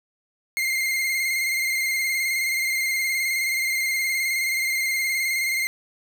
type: tone with vibrato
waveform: 40% pulse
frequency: 2112 Hz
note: C7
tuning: 16 cents sharp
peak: -21 dBFS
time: 0.57-5.67 s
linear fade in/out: 0 ms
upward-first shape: square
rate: 19 Hz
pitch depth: 30 cents each way
effects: none